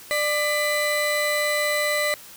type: tone pair together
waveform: 35% pulse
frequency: 595 / 1999 Hz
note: D5 / B6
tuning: +22 / +20 cents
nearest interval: octave + major sixth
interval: 2098 cents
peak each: -22 / -22 dBFS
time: 0.11-2.14 s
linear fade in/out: 0 ms
effects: white hiss -44 dBFS RMS until 2.36 s